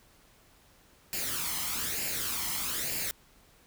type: noise with flanger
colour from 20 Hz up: white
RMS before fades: -33 dBFS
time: 1.13-3.11 s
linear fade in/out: 0 ms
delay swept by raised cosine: 0.41 to 0.98 ms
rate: 1.1 Hz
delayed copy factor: +0.6
effects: pink hiss -61 dBFS RMS until 3.66 s